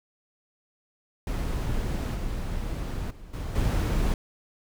brown noise with level steps, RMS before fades -28 / -31 / -45 / -32 / -24 dBFS, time 1.27-4.14 s, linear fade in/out 2 ms, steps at 2.15 / 3.1 / 3.33 / 3.55 s, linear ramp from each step 10 ms, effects none

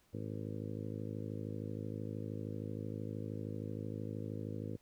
harmonic tone, 53 Hz, G#1, 36 cents sharp, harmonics 2 / 3 / 4 / 5 / 6 / 7 / 8 / 9 / 10, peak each -43 / -47 / -47 / -47 / -49 / -54 / -52 / -50 / -56 dBFS, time 0.13-4.77 s, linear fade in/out 10 ms, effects pink hiss -71 dBFS RMS until 4.81 s

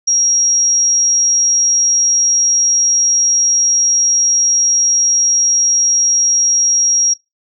sine tone, 5640 Hz, F8, 16 cents sharp, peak -10 dBFS, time 0.07-7.14 s, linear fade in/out 10 ms, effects noise-tail reverb RT60 0.2 s tail -20 dB re dry

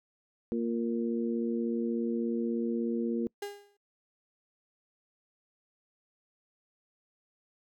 harmonic tone, 116.54 Hz, A#2, in tune, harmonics 2 / 3 / 4, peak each -30 / -34 / -36 dBFS, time 0.52-3.27 s, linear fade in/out 0 ms
35% pulse tone with exponential decay, 406.4 Hz, G#4, 38 cents flat, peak -31 dBFS, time 3.42-3.77 s, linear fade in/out 5 ms, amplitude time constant 76 ms
effects noise-tail reverb RT60 0.1 s tail -26 dB re dry

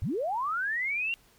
sine linear sweep, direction up, 67.4 to 2800 Hz, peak -27 dBFS, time 0.02-1.14 s, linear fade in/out 0 ms, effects pink hiss -61 dBFS RMS until 1.38 s + MP3 96 kbps

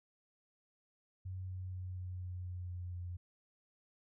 sine tone with pitch steps, 93 / 92.36 / 91.72 / 91.09 / 90.46 / 89.83 / 89.21 / 88.6 Hz, F#2 / F#2 / F#2 / F#2 / F#2 / F2 / F2 / F2, +9 / -3 / -15 / -27 / -39 / +49 / +37 / +25 cents, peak -40 dBFS, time 1.25-3.17 s, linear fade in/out 10 ms, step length 240 ms, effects none

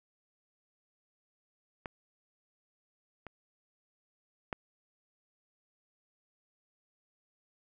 clicks, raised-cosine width 0.5 ms, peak -23 / -29 / -19 dBFS, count 3, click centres 1.858 / 3.267 / 4.528 s, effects none

